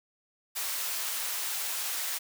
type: high-pass noise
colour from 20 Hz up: white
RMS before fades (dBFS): -33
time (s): 0.55-2.19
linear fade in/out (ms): 20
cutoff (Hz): 740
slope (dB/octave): 12
effects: none